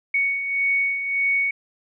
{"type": "beating tone pair", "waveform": "sine", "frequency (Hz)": [2226, 2227.7], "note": ["C#7", "C#7"], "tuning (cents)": [7, 8], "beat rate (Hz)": 1.7, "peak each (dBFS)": [-28, -20], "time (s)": [0.14, 1.51], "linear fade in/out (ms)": 5, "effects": []}